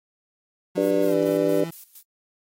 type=tone with pitch glide; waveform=30% pulse; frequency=181.5 to 166.44 Hz; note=F#3 to E3; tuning=-33 to +17 cents; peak=-28 dBFS; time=0.75-1.71 s; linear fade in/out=10 ms; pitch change=-150 cents; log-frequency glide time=1.05-1.15 s
type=harmonic tone; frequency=98.2 Hz; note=G2; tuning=4 cents sharp; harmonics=3 / 4 / 5 / 6; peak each=-24 / -24 / -24 / -24 dBFS; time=0.77-1.64 s; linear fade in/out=5 ms
type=noise with tremolo; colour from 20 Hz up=violet; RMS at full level=-41 dBFS; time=0.79-2.03 s; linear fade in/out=50 ms; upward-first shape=square; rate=4.3 Hz; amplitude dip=80%
effects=AAC 48 kbps